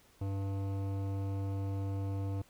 sine tone with hard clipping, 98 Hz, G2, in tune, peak -35 dBFS, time 0.21-2.42 s, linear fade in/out 5 ms, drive 15 dB, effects pink hiss -64 dBFS RMS until 2.49 s

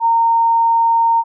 sine tone, 920 Hz, A#5, 23 cents flat, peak -10 dBFS, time 0-1.24 s, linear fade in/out 50 ms, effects none

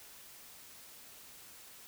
silence, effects white hiss -54 dBFS RMS until 1.87 s

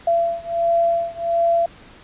sine beating tone pair, 677 / 678.4 Hz, E5 / E5, +46 / +50 cents, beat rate 1.4 Hz, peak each -19 / -20 dBFS, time 0.07-1.66 s, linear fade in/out 5 ms, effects pink hiss -45 dBFS RMS until 2.03 s + resampled to 8000 Hz

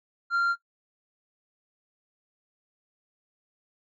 sine tone with tanh clipping, 1386 Hz, F6, 14 cents flat, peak -22 dBFS, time 0.3-0.56 s, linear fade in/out 50 ms, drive 3 dB, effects noise-tail reverb RT60 0.1 s tail -17 dB re dry

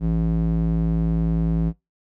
square tone with band-pass filter, 55.1 Hz, A1, 3 cents sharp, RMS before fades -21 dBFS, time 0-1.73 s, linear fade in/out 50 ms, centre 170 Hz, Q 1.7, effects noise-tail reverb RT60 0.2 s tail -21 dB re dry

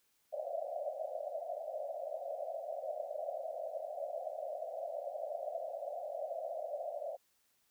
white band-pass noise, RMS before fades -41 dBFS, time 0.32-7.17 s, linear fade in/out 20 ms, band 550 to 700 Hz, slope 96 dB/octave, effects white hiss -75 dBFS RMS until 7.7 s

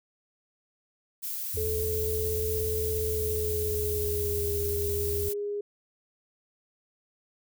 violet noise, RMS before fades -34 dBFS, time 1.22-5.34 s, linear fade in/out 20 ms
triangle tone with vibrato, 80.7 Hz, E2, 36 cents flat, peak -30 dBFS, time 1.54-5.29 s, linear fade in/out 5 ms, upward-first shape sine, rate 17 Hz, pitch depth 190 cents each way
sine tone with pitch glide, 434.7 to 410.3 Hz, A4 to G#4, -21 to -21 cents, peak -29 dBFS, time 1.57-5.61 s, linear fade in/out 5 ms, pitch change -100 cents, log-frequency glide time 3.07-4.51 s
effects none

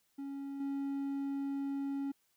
triangle tone with level steps, 277.2 Hz, C#4, in tune, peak -37 / -32 dBFS, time 0.18-2.12 s, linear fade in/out 10 ms, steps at 0.6 s, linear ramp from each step 5 ms, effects white hiss -75 dBFS RMS until 2.36 s

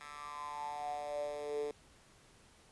10% pulse tone with high-pass filter sweep, 146.83 Hz, D3, in tune, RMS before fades -41 dBFS, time 0.01-1.71 s, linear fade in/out 0 ms, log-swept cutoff 1400 to 400 Hz, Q 9.2, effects pink hiss -63 dBFS RMS until 2.71 s + resampled to 24000 Hz

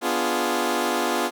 15% pulse chord, B diminished seventh, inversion none, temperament equal, 246.9 / 293.7 / 349.2 / 415.3 Hz, B3 / D4 / F4 / Ab4, 0 / 0 / 0 / 0 cents, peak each -21 / -23 / -19 / -22 dBFS, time 0.01-1.31 s, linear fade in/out 50 ms, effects none

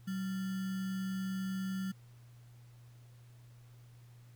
sine tone with sample-and-hold, 190 Hz, F#3, 46 cents sharp, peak -34 dBFS, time 0.07-1.92 s, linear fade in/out 10 ms, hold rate 1575 Hz, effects added 120 Hz sine -54 dBFS peak until 4.35 s + pink hiss -68 dBFS RMS until 4.35 s

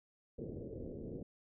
white low-pass noise, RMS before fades -45 dBFS, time 0.38-1.23 s, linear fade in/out 5 ms, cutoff 500 Hz, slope 48 dB/octave, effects none

